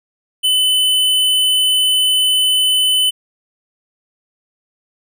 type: tone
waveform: square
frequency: 3018 Hz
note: F#7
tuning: 34 cents sharp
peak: -12 dBFS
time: 0.43-3.11 s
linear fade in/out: 20 ms
effects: none